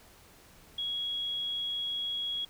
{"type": "tone", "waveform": "sine", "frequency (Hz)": 3322, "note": "G#7", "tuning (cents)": 0, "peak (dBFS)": -31, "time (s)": [0.78, 2.45], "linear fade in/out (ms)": 5, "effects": ["pink hiss -57 dBFS RMS until 2.49 s"]}